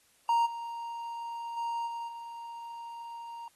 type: tone with level steps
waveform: triangle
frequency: 932.3 Hz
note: A#5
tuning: in tune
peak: -21 / -34 / -29 / -33 / -38 dBFS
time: 0.29-3.48 s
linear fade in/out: 2 ms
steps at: 0.45 / 1.56 / 1.86 / 2.07 s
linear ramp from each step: 20 ms
effects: white hiss -66 dBFS RMS until 3.55 s + AAC 32 kbps